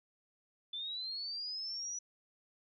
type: linear sweep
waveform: sine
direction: up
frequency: 3490 to 5920 Hz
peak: -38 dBFS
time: 0.73-1.99 s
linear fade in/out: 5 ms
effects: none